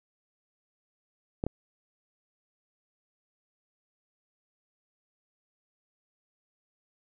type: clicks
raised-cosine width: 2 ms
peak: -16 dBFS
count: 2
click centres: 1.439 / 1.466 s
effects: none